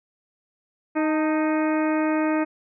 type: harmonic tone with a mistuned harmonic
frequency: 311.2 Hz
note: D#4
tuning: in tune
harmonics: 1 / 2 / 3 / 4 / 5 / 6 / 7 / 8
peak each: -21 / -27 / -31 / -33 / -35 / -37 / -38 / -39 dBFS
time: 0.95-2.45 s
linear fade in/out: 20 ms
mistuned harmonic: 3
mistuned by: -48 cents
effects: none